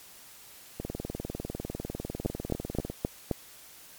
two click trains, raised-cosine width 2 ms, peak -13 / -20 dBFS, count 5 / 43, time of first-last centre 2.26-3.313 / 0.8-2.9 s, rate 3.8 / 20 Hz, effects white hiss -51 dBFS RMS until 3.98 s + MP3 96 kbps

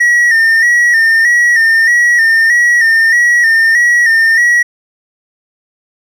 triangle tone with vibrato, 1864.7 Hz, A#6, in tune, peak -4 dBFS, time 0-4.63 s, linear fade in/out 10 ms, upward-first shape square, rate 1.6 Hz, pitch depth 50 cents each way, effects none

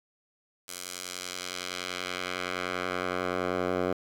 10% pulse tone with band-pass filter sweep, 90.6 Hz, F#2, 36 cents flat, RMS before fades -33 dBFS, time 0.68-3.93 s, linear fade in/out 5 ms, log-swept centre 9100 to 630 Hz, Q 0.79, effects 9-bit

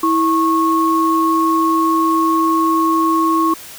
sine tone pair together, 325.8 / 1096 Hz, E4 / C#6, -20 / -20 cents, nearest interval octave + major sixth, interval 2100 cents, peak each -15 / -14 dBFS, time 0.03-3.54 s, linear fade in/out 5 ms, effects white hiss -35 dBFS RMS until 3.78 s

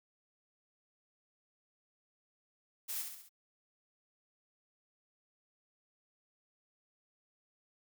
blue noise with echo, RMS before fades -39 dBFS, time 2.88-3.03 s, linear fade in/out 20 ms, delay 66 ms, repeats 4, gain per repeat -5 dB, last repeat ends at 3.294 s, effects none

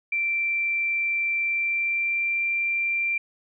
sine tone with pitch glide, 2349 to 2364 Hz, D7 to D7, 0 to +11 cents, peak -22 dBFS, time 0.12-3.18 s, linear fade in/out 5 ms, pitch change +11 cents, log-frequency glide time 1.42-2.43 s, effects none

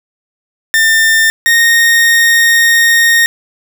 40% pulse tone pair in turn, 1800 / 1853.8 Hz, A6 / A#6, +39 / -10 cents, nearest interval minor second, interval 51 cents, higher second, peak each -6 / -5 dBFS, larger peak second, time 0.74-1.3 / 1.46-3.26 s, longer second, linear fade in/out 0 ms, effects none

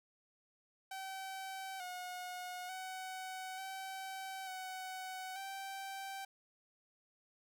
sawtooth tone with pitch steps, 768 / 724 / 750 / 767 / 749 / 778 Hz, G5 / F#5 / F#5 / G5 / F#5 / G5, -36 / -38 / +23 / -38 / +21 / -13 cents, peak -39 dBFS, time 0.91-6.25 s, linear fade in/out 5 ms, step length 890 ms, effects none

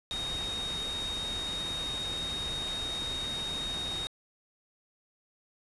sine tone in noise, 3729 Hz, A#7, in tune, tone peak -33 dBFS, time 0.11-4.07 s, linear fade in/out 0 ms, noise pink, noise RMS -40 dBFS, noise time 0.11-4.07 s, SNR +4 dB, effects resampled to 24000 Hz

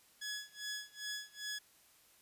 15% pulse tone with tremolo, 1687 Hz, G#6, 27 cents sharp, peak -32 dBFS, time 0.21-1.59 s, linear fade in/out 10 ms, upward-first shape sine, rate 2.5 Hz, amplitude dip 95%, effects white hiss -66 dBFS RMS until 2.21 s + resampled to 32000 Hz

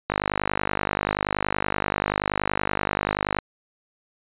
click train, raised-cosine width 0.5 ms, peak -7 dBFS, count 167, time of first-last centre 0.1-3.387 s, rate 50.5 Hz, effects resampled to 8000 Hz

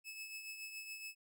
sawtooth tone with tremolo, 2600 Hz, E7, 24 cents flat, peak -40 dBFS, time 0.04-1.15 s, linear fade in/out 50 ms, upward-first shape triangle, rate 7.1 Hz, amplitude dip 55%, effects none

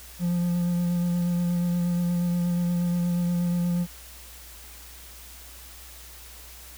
triangle tone with vibrato, 174.6 Hz, F3, in tune, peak -20 dBFS, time 0.19-3.87 s, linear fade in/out 50 ms, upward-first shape sine, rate 8.4 Hz, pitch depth 17 cents each way, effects added 60 Hz sine -47 dBFS peak until 6.77 s + white hiss -46 dBFS RMS until 6.77 s

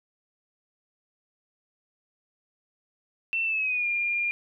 sine tone with pitch glide, 2685 to 2406 Hz, E7 to D7, +31 to +41 cents, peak -24 dBFS, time 3.33-4.31 s, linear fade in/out 0 ms, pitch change -190 cents, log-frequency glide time 3.44-3.87 s, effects none

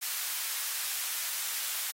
white high-pass noise, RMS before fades -34 dBFS, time 0.01-1.92 s, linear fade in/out 20 ms, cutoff 1200 Hz, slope 12 dB/octave, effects AAC 48 kbps

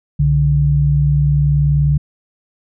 sine tone pair together, 64.59 / 145 Hz, C2 / D3, -22 / -22 cents, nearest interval octave + major second, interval 1400 cents, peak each -17 / -11 dBFS, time 0.19-1.98 s, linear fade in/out 10 ms, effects none

